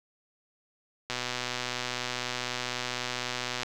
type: click train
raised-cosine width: 0.2 ms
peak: -14 dBFS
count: 315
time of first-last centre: 1.1-3.632 s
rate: 124 Hz
effects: none